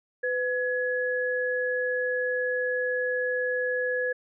sine tone pair together, 501.5 / 1687 Hz, B4 / G#6, +26 / +27 cents, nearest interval octave + major sixth, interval 2101 cents, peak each -27 / -28 dBFS, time 0.23-4.13 s, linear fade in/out 10 ms, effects none

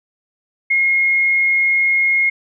sine tone, 2151 Hz, C7, 47 cents sharp, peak -12 dBFS, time 0.7-2.3 s, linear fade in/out 10 ms, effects none

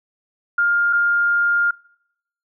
sine tone pair in turn, 1407 / 1407 Hz, F6 / F6, +12 / +12 cents, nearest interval unison, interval 0 cents, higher neither, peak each -14 dBFS, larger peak neither, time 0.58-0.93 / 0.93-1.71 s, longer second, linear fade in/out 5 ms, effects noise-tail reverb RT60 0.8 s tail -25 dB re dry

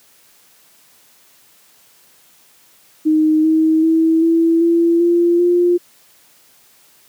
sine tone with pitch steps, 311.1 / 317.5 / 323.9 / 330.6 / 337.3 / 344.2 / 351.2 Hz, D#4 / D#4 / E4 / E4 / E4 / F4 / F4, 0 / +35 / -30 / +5 / +40 / -25 / +10 cents, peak -10 dBFS, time 3.05-5.78 s, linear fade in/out 20 ms, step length 390 ms, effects white hiss -51 dBFS RMS until 7.08 s + high-pass 100 Hz 12 dB/octave

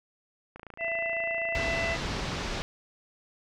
click train, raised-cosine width 0.5 ms, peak -28 dBFS, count 50, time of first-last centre 0.56-2.31 s, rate 28 Hz
harmonic tone, 668 Hz, E5, 23 cents sharp, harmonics 1 / 3 / 4, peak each -32 / -31 / -35 dBFS, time 0.78-1.98 s, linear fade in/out 50 ms
pink low-pass noise, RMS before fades -33 dBFS, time 1.55-2.62 s, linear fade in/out 0 ms, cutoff 5700 Hz, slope 24 dB/octave
effects none

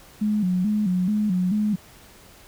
sine tone with vibrato, 196 Hz, G3, in tune, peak -19 dBFS, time 0.21-1.76 s, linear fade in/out 10 ms, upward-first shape square, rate 2.3 Hz, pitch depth 130 cents each way, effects pink hiss -49 dBFS RMS until 2.47 s

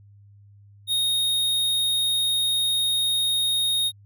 square tone, 3722 Hz, A#7, 3 cents flat, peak -21 dBFS, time 0.87-3.92 s, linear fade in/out 50 ms, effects added 101 Hz sine -48 dBFS peak until 4.05 s

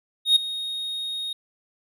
triangle tone with ADSR envelope, 3729 Hz, A#7, in tune, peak -10 dBFS, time 0.25-1.33 s, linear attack 110 ms, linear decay 8 ms, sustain -16 dB, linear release 4 ms, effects none

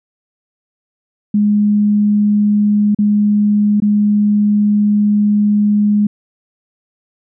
sine tone with dropouts, 207.7 Hz, G#3, in tune, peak -9 dBFS, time 1.34-6.07 s, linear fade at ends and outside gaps 5 ms, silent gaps 2.948-2.987 / 3.802-3.821 s, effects none

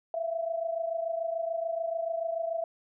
sine tone pair together, 659.3 / 686.2 Hz, E5 / F5, 0 / -31 cents, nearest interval minor second, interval 69 cents, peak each -30 / -35 dBFS, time 0.14-2.64 s, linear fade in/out 2 ms, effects none

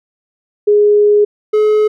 sine / triangle tone pair in turn, 415.3 / 426.2 Hz, G#4 / G#4, 0 / +45 cents, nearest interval unison, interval 45 cents, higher second, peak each -6 dBFS, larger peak neither, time 0.67-1.25 / 1.53-1.88 s, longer first, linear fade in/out 10 ms, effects none

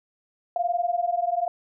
sine tone pair together, 688.4 / 709 Hz, F5 / F5, -25 / +26 cents, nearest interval minor second, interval 51 cents, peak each -25 dBFS, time 0.56-1.48 s, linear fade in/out 2 ms, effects none

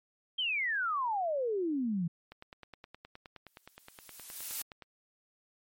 sine exponential sweep, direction down, 3216 to 160.8 Hz, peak -29 dBFS, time 0.38-2.08 s, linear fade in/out 10 ms
click train, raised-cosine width 0.3 ms, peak -31 dBFS, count 25, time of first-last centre 2.32-4.823 s, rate 9.59 Hz
blue noise with exponential growth, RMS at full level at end -34 dBFS, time 3.47-4.62 s, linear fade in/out 2 ms, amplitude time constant 250 ms
effects MP3 64 kbps

